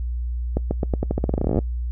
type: accelerating click train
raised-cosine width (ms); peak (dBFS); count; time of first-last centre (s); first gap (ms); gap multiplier
2; -8; 22; 0.57-1.589; 140; 0.87
effects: noise-tail reverb RT60 0.1 s tail -23 dB re dry + added 60 Hz sine -23 dBFS peak until 1.91 s